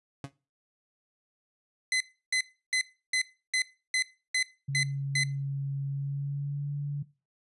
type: tone with exponential decay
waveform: 30% pulse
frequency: 138.59 Hz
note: C#3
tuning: in tune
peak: -29 dBFS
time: 0.24-0.32 s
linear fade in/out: 2 ms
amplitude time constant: 17 ms
type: tone bursts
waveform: sawtooth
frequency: 2034 Hz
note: C7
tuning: 50 cents flat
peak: -21 dBFS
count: 9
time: 1.92-5.236 s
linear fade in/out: 2 ms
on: 84 ms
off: 320 ms
type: tone with pitch glide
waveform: sine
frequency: 138.59 to 143.64 Hz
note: C#3 to D3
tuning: 0 to -38 cents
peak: -29 dBFS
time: 4.68-7.03 s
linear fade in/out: 10 ms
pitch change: +62 cents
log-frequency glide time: 5.87-6.72 s
effects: noise-tail reverb RT60 0.3 s tail -18 dB re dry + resampled to 24000 Hz